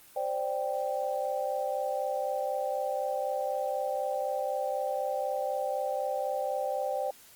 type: chord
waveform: sine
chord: C suspended second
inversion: none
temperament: equal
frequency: 523.3 / 587.3 / 784 Hz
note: C5 / D5 / G5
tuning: 0 / 0 / 0 cents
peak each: -33 dBFS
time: 0.16-7.11 s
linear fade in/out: 5 ms
effects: white hiss -55 dBFS RMS until 7.35 s + Opus 24 kbps